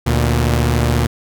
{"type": "tone pair together", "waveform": "sawtooth", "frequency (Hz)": [74.5, 118.57], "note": ["D2", "A#2"], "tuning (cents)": [25, 30], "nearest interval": "minor sixth", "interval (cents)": 805, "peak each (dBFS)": -12, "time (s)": [0.06, 1.07], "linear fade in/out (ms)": 10, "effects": []}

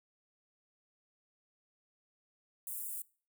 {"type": "high-pass noise", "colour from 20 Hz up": "white", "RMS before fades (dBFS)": -41, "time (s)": [2.67, 3.02], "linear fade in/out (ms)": 2, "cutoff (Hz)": 8100, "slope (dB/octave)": 48, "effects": ["noise-tail reverb RT60 0.4 s tail -22 dB re dry"]}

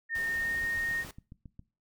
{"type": "tone with pitch glide", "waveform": "sine", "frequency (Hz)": [1830, 1850.2], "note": ["A#6", "A#6"], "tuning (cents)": [-32, -13], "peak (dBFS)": -29, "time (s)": [0.09, 1.05], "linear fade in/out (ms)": 50, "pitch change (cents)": 19, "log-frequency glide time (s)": [0.27, 0.64]}
{"type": "noise", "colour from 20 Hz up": "pink", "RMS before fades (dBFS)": -45, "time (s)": [0.15, 1.11], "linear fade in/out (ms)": 2}
{"type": "click train", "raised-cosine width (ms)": 5, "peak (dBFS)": -34, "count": 8, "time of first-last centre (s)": [0.64, 1.594], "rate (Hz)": 7.34}
{"effects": ["noise-tail reverb RT60 0.3 s tail -19 dB re dry"]}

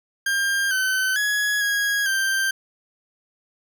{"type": "tone with pitch steps", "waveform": "40% pulse", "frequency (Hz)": [1600, 1526, 1678, 1649, 1571], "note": ["G6", "G6", "G#6", "G#6", "G6"], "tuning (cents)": [35, -47, 17, -13, 3], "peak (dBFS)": -19, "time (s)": [0.26, 2.51], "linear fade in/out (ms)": 5, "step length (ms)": 450, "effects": []}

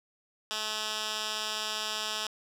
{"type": "tone with band-pass filter", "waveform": "10% pulse", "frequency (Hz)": 215.2, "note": "A3", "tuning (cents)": -38, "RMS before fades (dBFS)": -34, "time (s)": [0.51, 2.27], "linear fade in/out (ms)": 0, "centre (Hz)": 4300, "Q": 1.2, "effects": ["10-bit"]}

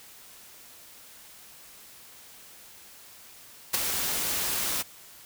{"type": "noise with ADSR envelope", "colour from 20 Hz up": "white", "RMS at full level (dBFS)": -22, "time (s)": [3.73, 4.83], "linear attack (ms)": 16, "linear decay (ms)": 11, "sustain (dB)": -7, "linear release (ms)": 20, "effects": ["white hiss -50 dBFS RMS until 5.25 s"]}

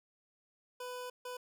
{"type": "tone bursts at uneven times", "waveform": "25% pulse", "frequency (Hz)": 498, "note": "B4", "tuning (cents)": 14, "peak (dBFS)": -37, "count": 2, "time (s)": [[0.8, 1.1], [1.25, 1.37]], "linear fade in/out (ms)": 5, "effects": []}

